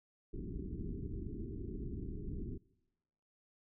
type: low-pass noise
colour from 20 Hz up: pink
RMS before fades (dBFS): -42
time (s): 0.33-2.58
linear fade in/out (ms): 10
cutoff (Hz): 410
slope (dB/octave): 96
effects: noise-tail reverb RT60 1.0 s tail -24 dB re dry